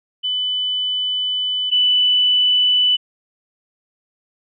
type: tone pair in turn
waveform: sine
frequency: 3000 / 2986 Hz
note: F#7 / F#7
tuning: +23 / +15 cents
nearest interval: unison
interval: 8 cents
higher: first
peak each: -18 / -12 dBFS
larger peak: second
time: 0.23-1.71 / 1.71-2.97 s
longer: first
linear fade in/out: 20 ms
effects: none